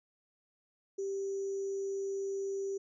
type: tone with sample-and-hold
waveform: sine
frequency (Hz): 392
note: G4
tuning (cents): 0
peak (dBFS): -33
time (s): 0.98-2.78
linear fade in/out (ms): 10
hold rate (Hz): 6300
effects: resampled to 16000 Hz